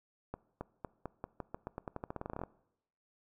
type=accelerating click train; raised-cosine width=1 ms; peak=-25 dBFS; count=22; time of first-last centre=0.34-2.436 s; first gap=270 ms; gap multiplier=0.88; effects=noise-tail reverb RT60 0.8 s tail -21 dB re dry